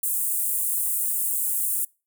pink high-pass noise, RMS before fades -25 dBFS, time 0.03-1.85 s, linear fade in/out 5 ms, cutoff 8400 Hz, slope 48 dB/octave, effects noise-tail reverb RT60 0.3 s tail -25 dB re dry

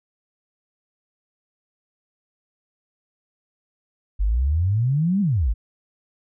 sine exponential two-way sweep, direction up then down, 46.25 to 209.6 to 46.25 Hz, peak -17 dBFS, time 4.19-5.54 s, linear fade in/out 20 ms, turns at 5.21 s, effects none

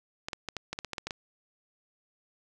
clicks, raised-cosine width 0.2 ms, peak -17 dBFS, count 11, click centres 0.285 / 0.332 / 0.487 / 0.567 / 0.73 / 0.789 / 0.847 / 0.933 / 0.982 / 1.07 / 1.108 s, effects none

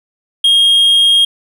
triangle tone, 3246 Hz, G#7, 40 cents flat, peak -5 dBFS, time 0.44-1.25 s, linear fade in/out 5 ms, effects none

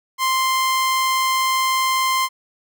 sawtooth tone, 1046.5 Hz, C6, in tune, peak -13 dBFS, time 0.18-2.29 s, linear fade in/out 50 ms, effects none

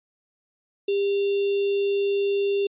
sine tone with sample-and-hold, 400 Hz, G4, 35 cents sharp, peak -20 dBFS, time 0.88-2.67 s, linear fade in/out 5 ms, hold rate 3150 Hz, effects resampled to 8000 Hz

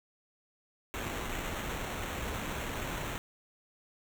pink noise with sample-and-hold, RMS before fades -37 dBFS, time 0.94-3.18 s, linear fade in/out 0 ms, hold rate 4900 Hz, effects none

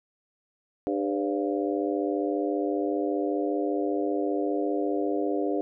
harmonic tone with a mistuned harmonic, 99.9 Hz, G2, 33 cents sharp, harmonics 3 / 4 / 5 / 6 / 7, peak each -28 / -30 / -32 / -34 / -35 dBFS, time 0.87-5.61 s, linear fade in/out 0 ms, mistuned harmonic 6, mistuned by -74 cents, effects none

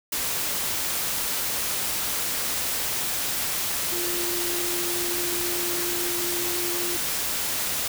sine tone in noise, 349.2 Hz, F4, in tune, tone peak -31 dBFS, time 3.92-6.97 s, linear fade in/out 5 ms, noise white, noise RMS -27 dBFS, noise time 0.12-7.88 s, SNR -7 dB, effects none

